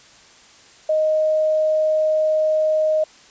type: tone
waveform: sine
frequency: 622.3 Hz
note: D#5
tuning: in tune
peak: -15 dBFS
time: 0.89-3.04 s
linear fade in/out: 5 ms
effects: white hiss -48 dBFS RMS until 3.3 s + resampled to 16000 Hz